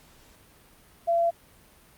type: tone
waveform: sine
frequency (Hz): 679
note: F5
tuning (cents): -49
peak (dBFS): -20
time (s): 1.07-1.31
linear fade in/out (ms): 20
effects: pink hiss -56 dBFS RMS until 1.97 s + Opus 48 kbps